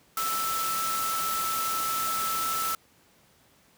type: tone in noise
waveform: sine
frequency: 1318.5 Hz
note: E6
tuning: in tune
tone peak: -28 dBFS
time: 0.17-2.75 s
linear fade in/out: 2 ms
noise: white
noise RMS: -32 dBFS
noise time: 0.17-2.75 s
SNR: +1 dB
effects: pink hiss -61 dBFS RMS until 3.77 s + high-pass 80 Hz 12 dB/octave